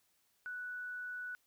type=tone; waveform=sine; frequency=1480 Hz; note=F#6; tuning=in tune; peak=-40 dBFS; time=0.46-1.35 s; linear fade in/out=0 ms; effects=white hiss -75 dBFS RMS until 1.46 s